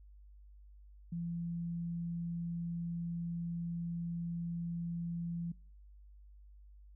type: tone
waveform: sine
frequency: 170 Hz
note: F3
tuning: 46 cents flat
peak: -36 dBFS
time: 1.12-5.52 s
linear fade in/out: 5 ms
effects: noise-tail reverb RT60 0.4 s tail -23 dB re dry + added 50 Hz sine -54 dBFS peak until 6.95 s